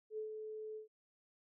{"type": "tone with ADSR envelope", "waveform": "sine", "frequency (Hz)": 432.8, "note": "A4", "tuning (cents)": -29, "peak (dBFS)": -38, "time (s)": [0.1, 0.88], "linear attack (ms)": 78, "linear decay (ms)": 110, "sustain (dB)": -5, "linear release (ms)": 120, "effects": []}